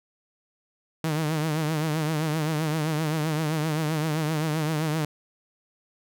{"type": "tone with vibrato", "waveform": "sawtooth", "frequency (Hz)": 155.56, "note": "D#3", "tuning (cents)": 0, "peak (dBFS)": -20, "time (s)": [1.04, 5.05], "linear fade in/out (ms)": 2, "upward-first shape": "triangle", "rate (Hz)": 7.7, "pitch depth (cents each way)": 93, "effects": []}